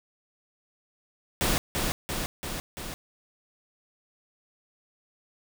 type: noise with echo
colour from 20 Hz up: pink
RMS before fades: -25 dBFS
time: 1.41-1.58 s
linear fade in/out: 0 ms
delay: 340 ms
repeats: 4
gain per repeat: -3 dB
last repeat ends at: 2.94 s
effects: none